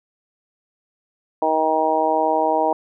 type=harmonic tone; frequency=157.9 Hz; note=D#3; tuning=26 cents sharp; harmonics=2 / 3 / 4 / 5 / 6; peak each=-26 / -24 / -21 / -21 / -22 dBFS; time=1.42-2.73 s; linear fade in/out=2 ms; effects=none